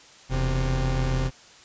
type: tone pair together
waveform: 40% pulse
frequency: 41.23 / 130.81 Hz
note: E1 / C3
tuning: +1 / 0 cents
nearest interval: octave + minor sixth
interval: 1999 cents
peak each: -24 dBFS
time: 0.29-1.31 s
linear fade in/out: 50 ms
effects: white hiss -50 dBFS RMS until 1.64 s + resampled to 16000 Hz